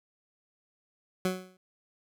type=tone with exponential decay; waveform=20% pulse; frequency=185 Hz; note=F#3; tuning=in tune; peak=-19 dBFS; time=1.25-1.57 s; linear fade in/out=2 ms; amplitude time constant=69 ms; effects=none